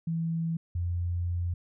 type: tone pair in turn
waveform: sine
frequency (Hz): 164.81 / 87.31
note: E3 / F2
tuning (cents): 0 / 0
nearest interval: major seventh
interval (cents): 1100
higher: first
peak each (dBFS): -27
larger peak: neither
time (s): 0.07-0.57 / 0.75-1.54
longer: second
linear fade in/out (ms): 5
effects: none